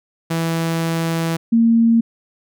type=tone pair in turn; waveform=sawtooth / sine; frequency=164.81 / 229.7 Hz; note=E3 / A#3; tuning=0 / -25 cents; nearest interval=tritone; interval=575 cents; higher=second; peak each=-14 / -10 dBFS; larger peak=second; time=0.3-1.37 / 1.52-2.01 s; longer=first; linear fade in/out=10 ms; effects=none